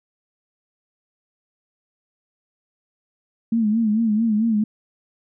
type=tone with vibrato; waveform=sine; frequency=220 Hz; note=A3; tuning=in tune; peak=-16 dBFS; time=3.52-4.64 s; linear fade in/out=5 ms; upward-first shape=sine; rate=4.5 Hz; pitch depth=91 cents each way; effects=none